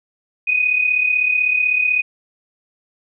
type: tone pair together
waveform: sine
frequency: 2489 / 2525 Hz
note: D#7 / D#7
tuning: 0 / +25 cents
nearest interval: unison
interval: 25 cents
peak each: -15 / -21 dBFS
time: 0.47-2.02 s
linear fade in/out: 10 ms
effects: none